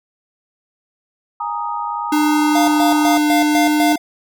sine chord, Ab suspended second, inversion none, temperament equal, 830.6 / 932.3 / 1244.5 Hz, Ab5 / Bb5 / Eb6, 0 / 0 / 0 cents, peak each -26 / -23 / -25 dBFS, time 1.4-3.17 s, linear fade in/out 5 ms
square tone, 300.1 Hz, D4, 38 cents sharp, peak -14 dBFS, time 2.12-3.96 s, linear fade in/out 5 ms
square tone with tremolo, 700 Hz, F5, 4 cents sharp, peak -16 dBFS, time 2.55-3.98 s, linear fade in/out 5 ms, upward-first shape square, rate 4 Hz, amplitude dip 80%
effects none

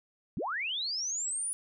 sine linear sweep, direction up, 116.54 to 9930 Hz, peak -31 dBFS, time 0.37-1.53 s, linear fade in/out 0 ms, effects none

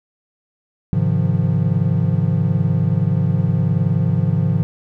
triangle chord, F minor seventh, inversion first, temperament equal with one note detuned, 103.83 / 134.1 / 155.56 / 174.61 Hz, Ab2 / C3 / Eb3 / F3, 0 / +43 / 0 / 0 cents, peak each -18 dBFS, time 0.93-4.63 s, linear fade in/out 0 ms, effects none

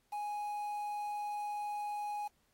triangle tone with quantisation, 830.6 Hz, G#5, in tune, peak -34 dBFS, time 0.12-2.28 s, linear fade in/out 10 ms, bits 9, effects pink hiss -75 dBFS RMS until 2.53 s + AAC 48 kbps

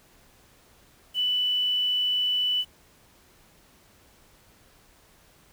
sine tone with quantisation, 2982 Hz, F#7, 13 cents sharp, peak -22 dBFS, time 1.14-2.65 s, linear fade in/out 50 ms, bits 8, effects pink hiss -58 dBFS RMS until 5.52 s

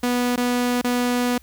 sawtooth tone with dropouts, 245.3 Hz, B3, 12 cents flat, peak -15 dBFS, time 0.03-1.38 s, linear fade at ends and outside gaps 5 ms, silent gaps 0.361-0.375 / 0.815-0.843 s, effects added 60 Hz sine -49 dBFS peak until 1.42 s + white hiss -56 dBFS RMS until 1.42 s

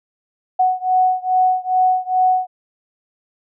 sine beating tone pair, 740 / 742.4 Hz, F#5 / F#5, 0 / +6 cents, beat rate 2.4 Hz, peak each -16 / -17 dBFS, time 0.59-2.47 s, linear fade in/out 10 ms, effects none

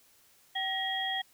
sine tone cluster, 767 / 1901 / 3274 Hz, G5 / A#6 / G#7, -38 / +33 / -25 cents, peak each -35 / -35 / -33 dBFS, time 0.55-1.22 s, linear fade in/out 10 ms, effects white hiss -63 dBFS RMS until 1.33 s

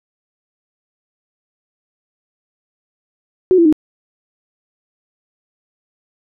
sine tone with pitch steps, 370 / 337.3 / 307.6 Hz, F#4 / E4 / D#4, 0 / +40 / -20 cents, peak -7 dBFS, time 3.51-3.726 s, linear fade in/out 0 ms, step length 72 ms, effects none

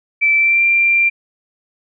sine tone with pitch glide, 2325 to 2371 Hz, D7 to D7, -18 to +16 cents, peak -10 dBFS, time 0.21-1.1 s, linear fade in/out 20 ms, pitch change +34 cents, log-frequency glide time 0.36-0.64 s, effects none

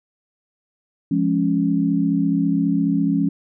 sine chord, Db major, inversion first, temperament just, 173.24 / 207.9 / 277.2 Hz, F3 / Ab3 / Db4, -14 / +2 / 0 cents, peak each -21 / -22 / -19 dBFS, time 1.11-3.29 s, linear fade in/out 5 ms, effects none

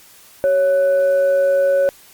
sine tone with frequency modulation, 554.4 Hz, C#5, in tune, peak -12 dBFS, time 0.44-1.89 s, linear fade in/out 0 ms, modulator 940 Hz, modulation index 0.26, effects white hiss -46 dBFS RMS until 2.13 s + Opus 48 kbps

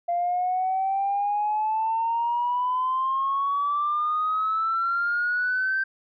sine exponential sweep, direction up, 690 to 1568 Hz, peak -21 dBFS, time 0.08-5.84 s, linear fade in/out 10 ms, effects tanh soft clip ceiling -17 dBFS

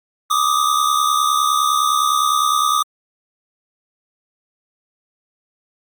square tone pair together, 1174.7 / 1244.5 Hz, D6 / D#6, 0 / 0 cents, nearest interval minor second, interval 100 cents, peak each -18 dBFS, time 0.3-2.83 s, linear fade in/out 10 ms, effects Opus 48 kbps

